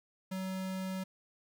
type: tone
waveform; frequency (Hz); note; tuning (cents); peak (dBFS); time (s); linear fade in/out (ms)
square; 188.5; F#3; +32; -36; 0.31-1.04; 10
effects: 12-bit